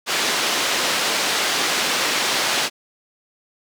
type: band-pass noise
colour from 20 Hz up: white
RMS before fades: -21 dBFS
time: 0.06-2.7 s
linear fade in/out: 50 ms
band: 240 to 4700 Hz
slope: 12 dB/octave
effects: none